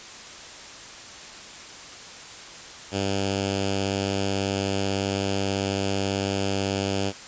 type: tone with notch filter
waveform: 5% pulse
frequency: 98.2 Hz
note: G2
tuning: 4 cents sharp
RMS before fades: -26 dBFS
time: 2.91-7.13 s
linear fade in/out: 50 ms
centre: 1100 Hz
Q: 0.84
effects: white hiss -41 dBFS RMS until 7.27 s + resampled to 16000 Hz